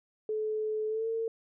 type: tone with pitch glide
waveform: sine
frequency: 431.6 to 452.3 Hz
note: A4 to A4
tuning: -33 to +48 cents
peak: -29 dBFS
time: 0.29-1.28 s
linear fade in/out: 2 ms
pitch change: +81 cents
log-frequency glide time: 0.88-1.07 s
effects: none